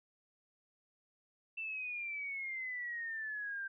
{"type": "exponential sweep", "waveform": "sine", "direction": "down", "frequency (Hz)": [2680, 1569], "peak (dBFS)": -38, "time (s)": [1.57, 3.68], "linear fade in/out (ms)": 10, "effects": []}